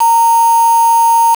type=tone with quantisation; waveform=sine; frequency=924 Hz; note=A#5; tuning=16 cents flat; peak=-6 dBFS; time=0-1.35 s; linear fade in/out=10 ms; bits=3; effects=none